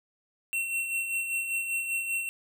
square tone with tremolo, 2717 Hz, F7, 48 cents flat, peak -27 dBFS, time 0.53-2.29 s, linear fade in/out 0 ms, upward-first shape sine, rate 5.1 Hz, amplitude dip 50%, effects none

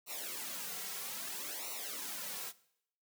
white noise with flanger, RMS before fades -42 dBFS, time 0.06-2.53 s, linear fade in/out 50 ms, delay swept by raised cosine 0.6 to 3.4 ms, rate 0.61 Hz, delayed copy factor -0.85, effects noise-tail reverb RT60 0.7 s tail -19 dB re dry + high-pass 200 Hz 12 dB/octave

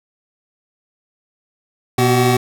25% pulse tone pair together, 121.91 / 378.2 Hz, B2 / F#4, -22 / +38 cents, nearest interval octave + minor sixth, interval 1960 cents, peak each -11 dBFS, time 1.98-2.37 s, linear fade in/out 5 ms, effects none

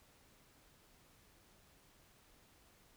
silence, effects pink hiss -67 dBFS RMS until 2.96 s

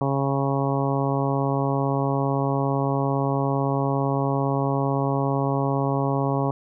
harmonic tone, 137.7 Hz, C#3, 11 cents flat, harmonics 1 / 2 / 3 / 4 / 5 / 6 / 7 / 8, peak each -24 / -27 / -29 / -30 / -31 / -32 / -32 / -33 dBFS, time 0.01-6.51 s, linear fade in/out 2 ms, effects none

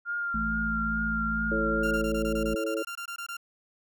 sine tone with vibrato, 1399 Hz, F6, 3 cents sharp, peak -28 dBFS, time 0.05-2.04 s, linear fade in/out 50 ms, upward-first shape triangle, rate 2.3 Hz, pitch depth 27 cents each way
harmonic tone, 55 Hz, A1, in tune, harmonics 1 / 3 / 4, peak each -33 / -39 / -31 dBFS, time 0.34-2.55 s, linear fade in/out 5 ms
sine chord, A major, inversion second, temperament equal, 329.6 / 440 / 554.4 Hz, E4 / A4 / C#5, 0 / 0 / 0 cents, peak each -32 dBFS, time 1.51-2.83 s, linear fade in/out 10 ms
30% pulse tone bursts, 1389 Hz, F6, 10 cents flat, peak -32 dBFS, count 15, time 1.83-3.369 s, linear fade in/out 5 ms, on 83 ms, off 21 ms
effects none

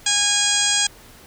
harmonic tone with a mistuned harmonic, 820 Hz, G#5, 22 cents flat, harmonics 1 / 2 / 3 / 4 / 5 / 6 / 7 / 8 / 9 / 10, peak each -31 / -26 / -28 / -22 / -29 / -25 / -31 / -23 / -25 / -26 dBFS, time 0.06-0.87 s, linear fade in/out 5 ms, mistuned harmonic 8, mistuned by +20 cents, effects pink hiss -46 dBFS RMS until 1.26 s

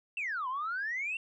sine exponential two-way sweep, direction down then up, 2761 to 987.8 to 2761 Hz, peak -31 dBFS, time 0.17-1.17 s, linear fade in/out 2 ms, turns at 0.48 s, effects tanh soft clip ceiling -28 dBFS

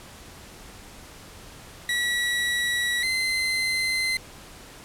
30% pulse tone pair in turn, 1936 / 2064 Hz, B6 / C7, -35 / -24 cents, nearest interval minor second, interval 111 cents, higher second, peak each -20 dBFS, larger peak neither, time 1.89-3.03 / 3.03-4.17 s, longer neither, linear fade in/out 2 ms, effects pink hiss -45 dBFS RMS until 4.84 s + low-pass 12000 Hz 12 dB/octave

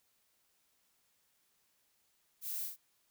violet noise with echo, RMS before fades -41 dBFS, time 2.41-2.69 s, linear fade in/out 50 ms, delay 39 ms, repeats 2, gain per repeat -3 dB, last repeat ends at 2.768 s, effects white hiss -75 dBFS RMS until 3.1 s

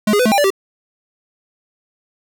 square tone with pitch steps, 211.9 / 411.9 / 501 / 217 / 798 / 582 / 388.6 Hz, G#3 / G#4 / B4 / A3 / G5 / D5 / G4, +35 / -14 / +25 / -24 / +31 / -16 / -15 cents, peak -12 dBFS, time 0.07-0.504 s, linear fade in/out 5 ms, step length 62 ms, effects none

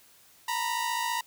sawtooth tone pair together, 923.1 / 978 Hz, A#5 / B5, -17 / -17 cents, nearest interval minor second, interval 100 cents, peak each -27 dBFS, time 0.48-1.21 s, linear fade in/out 5 ms, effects white hiss -58 dBFS RMS until 1.26 s

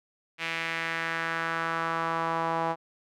sawtooth tone with band-pass filter sweep, 164.81 Hz, E3, in tune, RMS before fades -30 dBFS, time 0.38-2.76 s, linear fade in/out 50 ms, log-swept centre 2400 to 870 Hz, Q 2.4, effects none

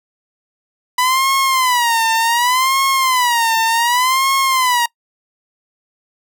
sawtooth tone with vibrato, 987.8 Hz, B5, in tune, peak -9 dBFS, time 0.98-4.86 s, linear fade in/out 5 ms, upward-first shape sine, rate 0.67 Hz, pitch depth 160 cents each way, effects noise-tail reverb RT60 0.1 s tail -23 dB re dry

